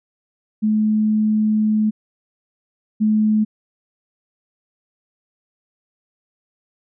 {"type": "tone pair in turn", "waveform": "sine", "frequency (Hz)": [214.8, 214.8], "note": ["A3", "A3"], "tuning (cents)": [-41, -41], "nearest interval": "unison", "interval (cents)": 0, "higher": "neither", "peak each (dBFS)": [-14, -13], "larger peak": "second", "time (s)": [[0.62, 1.91], [3, 3.45]], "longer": "first", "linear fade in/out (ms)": 20, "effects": []}